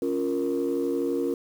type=chord; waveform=sine; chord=Bb minor; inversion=first; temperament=equal; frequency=277.2 / 349.2 / 466.2 Hz; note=Db4 / F4 / Bb4; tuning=0 / 0 / 0 cents; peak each=-27 / -27 / -27 dBFS; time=0.02-1.34 s; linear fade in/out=2 ms; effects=tanh soft clip ceiling -18 dBFS + 8-bit